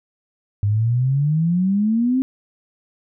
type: exponential sweep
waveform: sine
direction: up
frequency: 99.8 to 267 Hz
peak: -15 dBFS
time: 0.63-2.22 s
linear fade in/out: 0 ms
effects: none